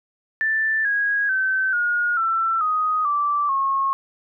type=tone with pitch steps; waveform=sine; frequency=1767 / 1648.7 / 1538.3 / 1435.2 / 1339.1 / 1249.5 / 1165.8 / 1087.7 Hz; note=A6 / G#6 / G6 / F6 / E6 / D#6 / D6 / C#6; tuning=+7 / -13 / -33 / +47 / +27 / +7 / -13 / -33 cents; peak=-18 dBFS; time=0.41-3.93 s; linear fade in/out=0 ms; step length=440 ms; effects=none